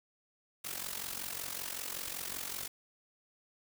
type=noise with amplitude modulation; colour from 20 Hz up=white; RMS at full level=-37 dBFS; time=0.64-2.68 s; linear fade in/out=10 ms; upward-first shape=sine; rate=45.3 Hz; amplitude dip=75%; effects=none